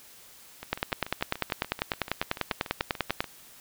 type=two click trains; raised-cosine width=0.3 ms; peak=-9 / -21 dBFS; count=26 / 19; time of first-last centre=0.73-3.205 / 0.63-3.242 s; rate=10.1 / 6.89 Hz; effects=white hiss -52 dBFS RMS until 3.6 s